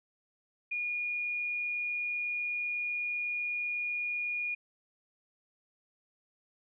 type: tone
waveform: sine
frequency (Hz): 2438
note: D#7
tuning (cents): -36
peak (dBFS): -31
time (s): 0.71-4.55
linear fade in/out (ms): 10
effects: none